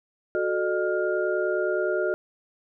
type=tone cluster; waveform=sine; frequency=368.5 / 438.2 / 607 / 1410 Hz; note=F#4 / A4 / D#5 / F6; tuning=-7 / -7 / -43 / +16 cents; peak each=-26 / -30 / -27 / -31 dBFS; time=0.35-2.14 s; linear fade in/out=0 ms; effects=none